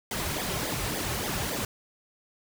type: noise with flanger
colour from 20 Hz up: pink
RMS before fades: -31 dBFS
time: 0.11-1.65 s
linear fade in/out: 2 ms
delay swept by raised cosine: 0.71 to 4.31 ms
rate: 3.5 Hz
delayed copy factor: -0.8
effects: none